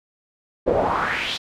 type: noise with band-pass filter sweep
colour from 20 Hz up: brown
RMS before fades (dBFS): -22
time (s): 0.66-1.38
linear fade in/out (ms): 20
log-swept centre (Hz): 420 to 4100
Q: 3.5
effects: none